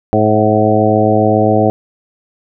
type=harmonic tone with a mistuned harmonic; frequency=107.3 Hz; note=A2; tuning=43 cents flat; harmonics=1 / 2 / 3 / 4 / 5 / 6 / 7; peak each=-16 / -16 / -16 / -16 / -16 / -16 / -16 dBFS; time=0.13-1.7 s; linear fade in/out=0 ms; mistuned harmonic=6; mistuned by=+26 cents; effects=none